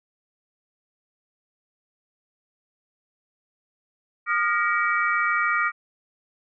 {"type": "tone cluster", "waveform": "sine", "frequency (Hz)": [1222, 1409, 1894, 2292], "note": ["D#6", "F6", "A#6", "D7"], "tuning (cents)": [-32, 15, 27, -43], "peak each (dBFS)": [-24, -25, -26, -28], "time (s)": [4.26, 5.72], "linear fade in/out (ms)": 50, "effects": []}